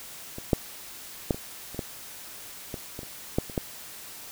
clicks, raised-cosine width 2 ms, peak -23 / -6 / -9 / -22 / -27 / -16 / -20 / -23 / -28 / -9 / -26 / -12 dBFS, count 12, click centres 0.384 / 0.532 / 1.308 / 1.345 / 1.746 / 1.792 / 2.742 / 2.991 / 3.032 / 3.385 / 3.498 / 3.578 s, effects white hiss -43 dBFS RMS until 4.31 s

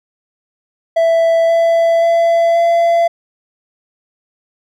triangle tone with pitch steps, 662 / 667.4 / 672.8 / 678.3 Hz, E5 / E5 / E5 / E5, +7 / +21 / +35 / +49 cents, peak -7 dBFS, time 0.96-3.08 s, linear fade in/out 10 ms, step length 530 ms, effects none

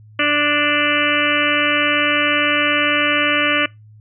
harmonic tone, 294.1 Hz, D4, 3 cents sharp, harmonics 1 / 2 / 4 / 5 / 6 / 7 / 8 / 9 / 10, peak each -23 / -23 / -23 / -23 / -23 / -23 / -23 / -23 / -23 dBFS, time 0.19-3.66 s, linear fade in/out 5 ms, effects noise-tail reverb RT60 0.2 s tail -23 dB re dry + added 107 Hz sine -41 dBFS peak until 4 s

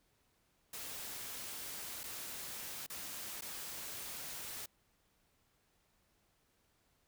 white noise with dropouts, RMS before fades -45 dBFS, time 0.73-4.66 s, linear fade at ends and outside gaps 5 ms, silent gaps 2.034-2.038 / 2.865-2.899 / 3.41-3.42 s, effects pink hiss -75 dBFS RMS until 7.07 s

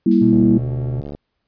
sine chord, E diminished, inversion first, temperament just, 197.78 / 237.3 / 329.6 Hz, G3 / Bb3 / E4, +16 / +31 / 0 cents, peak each -15 dBFS, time 0.06-0.58 s, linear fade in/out 5 ms
violet noise with exponential decay, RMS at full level -28 dBFS, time 0.11-0.62 s, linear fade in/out 2 ms, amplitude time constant 110 ms
triangle tone with pitch glide, 122.6 to 124.6 Hz, B2 to B2, -12 to +16 cents, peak -18 dBFS, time 0.21-1.01 s, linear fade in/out 10 ms, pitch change +28 cents, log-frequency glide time 0.62-0.68 s
click train, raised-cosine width 2 ms, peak -18 dBFS, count 60, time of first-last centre 0.33-1.149 s, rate 72 Hz
effects pink hiss -73 dBFS RMS until 1.47 s + resampled to 11025 Hz

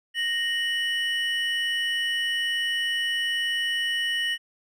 triangle tone pair together, 1861.1 / 2960 Hz, A#6 / F#7, -3 / 0 cents, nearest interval minor sixth, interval 803 cents, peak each -25 dBFS, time 0.14-4.38 s, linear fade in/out 50 ms, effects none

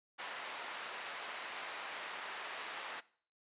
pink band-pass noise, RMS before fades -45 dBFS, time 0.18-3.01 s, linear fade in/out 20 ms, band 860 to 3200 Hz, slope 12 dB/octave, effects noise-tail reverb RT60 0.5 s tail -20 dB re dry + resampled to 8000 Hz

